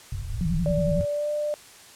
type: low-pass noise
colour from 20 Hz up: pink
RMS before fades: -30 dBFS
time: 0.12-1.05 s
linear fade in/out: 5 ms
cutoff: 130 Hz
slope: 96 dB/octave
type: tone with vibrato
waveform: sine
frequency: 165.7 Hz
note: E3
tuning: 9 cents sharp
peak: -23 dBFS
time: 0.41-1.01 s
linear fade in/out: 0 ms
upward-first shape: sine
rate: 11 Hz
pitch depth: 140 cents each way
type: tone with pitch glide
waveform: sine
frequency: 582 to 595.3 Hz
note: D5 to D5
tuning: -16 to +23 cents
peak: -24 dBFS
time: 0.66-1.54 s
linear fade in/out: 0 ms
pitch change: +39 cents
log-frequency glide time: 1.08-1.3 s
effects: white hiss -48 dBFS RMS until 1.95 s + low-pass 10000 Hz 12 dB/octave